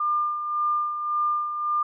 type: tone with tremolo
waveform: sine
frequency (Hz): 1200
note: D6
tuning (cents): +37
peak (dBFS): -20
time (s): 0-1.83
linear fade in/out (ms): 5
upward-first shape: sine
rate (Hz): 1.8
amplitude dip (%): 55
effects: none